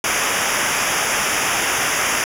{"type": "noise with comb filter", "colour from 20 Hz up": "pink", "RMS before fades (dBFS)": -19, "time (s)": [0.04, 2.24], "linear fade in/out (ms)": 2, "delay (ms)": 0.24, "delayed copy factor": -0.95, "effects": ["low-pass 12000 Hz 12 dB/octave"]}